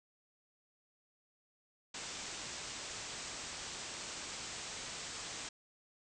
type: low-pass noise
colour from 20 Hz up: white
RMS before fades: -45 dBFS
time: 1.94-5.49 s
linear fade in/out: 5 ms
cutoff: 8200 Hz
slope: 96 dB/octave
effects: none